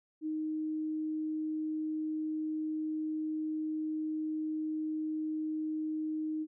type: tone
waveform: sine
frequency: 311.1 Hz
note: D#4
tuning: in tune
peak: -32 dBFS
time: 0.21-6.47 s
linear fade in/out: 50 ms
effects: none